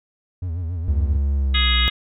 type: tone with vibrato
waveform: triangle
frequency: 85.4 Hz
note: F2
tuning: 38 cents flat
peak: -21 dBFS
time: 0.42-1.17 s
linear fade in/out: 5 ms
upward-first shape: sine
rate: 7.2 Hz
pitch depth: 120 cents each way
type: tone with pitch glide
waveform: triangle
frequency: 69.9 to 61.92 Hz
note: C#2 to B1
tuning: +15 to +5 cents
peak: -15 dBFS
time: 0.88-1.88 s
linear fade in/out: 0 ms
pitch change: -210 cents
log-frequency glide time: 1.36-1.75 s
type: harmonic tone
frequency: 416.7 Hz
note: G#4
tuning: 6 cents sharp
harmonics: 3 / 4 / 5 / 6 / 7 / 8 / 9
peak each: -29 / -30 / -25 / -32 / -25 / -27 / -22 dBFS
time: 1.54-1.9 s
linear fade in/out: 10 ms
effects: none